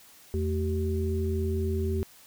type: tone cluster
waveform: sine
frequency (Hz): 83.5 / 219.1 / 383.7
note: E2 / A3 / G4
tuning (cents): +23 / -7 / -37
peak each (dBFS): -27 / -34 / -31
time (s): 0.34-2.03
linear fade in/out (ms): 0
effects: white hiss -54 dBFS RMS until 2.26 s